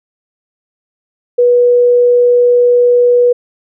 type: tone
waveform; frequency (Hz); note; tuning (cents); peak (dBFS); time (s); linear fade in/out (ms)
sine; 487.1; B4; -24; -5; 1.38-3.33; 10
effects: none